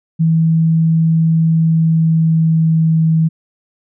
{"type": "tone with pitch glide", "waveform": "sine", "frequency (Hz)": [162.4, 160.91], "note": ["E3", "E3"], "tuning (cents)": [-26, -41], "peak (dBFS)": -9, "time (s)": [0.19, 3.29], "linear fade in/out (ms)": 20, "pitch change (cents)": -15, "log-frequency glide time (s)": [1.54, 3.05], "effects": []}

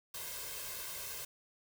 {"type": "noise with comb filter", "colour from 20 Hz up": "white", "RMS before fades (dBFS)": -43, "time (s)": [0.14, 1.25], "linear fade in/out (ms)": 5, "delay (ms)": 1.9, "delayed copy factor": 0.75, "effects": []}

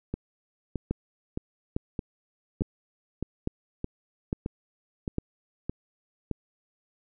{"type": "two click trains", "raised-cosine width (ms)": 3, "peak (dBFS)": [-14, -17], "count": [6, 11], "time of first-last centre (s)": [[0.91, 5.184], [0.14, 6.313]], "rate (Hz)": [1.17, 1.62], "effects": []}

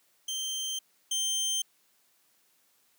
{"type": "tone pair in turn", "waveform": "25% pulse", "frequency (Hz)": [3138, 3150], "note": ["G7", "G7"], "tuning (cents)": [1, 8], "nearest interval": "unison", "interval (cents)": 7, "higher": "second", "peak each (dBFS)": [-28, -24], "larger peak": "second", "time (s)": [[0.28, 0.79], [1.11, 1.62]], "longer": "neither", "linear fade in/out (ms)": 5, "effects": ["white hiss -68 dBFS RMS until 2.98 s", "high-pass 150 Hz 12 dB/octave"]}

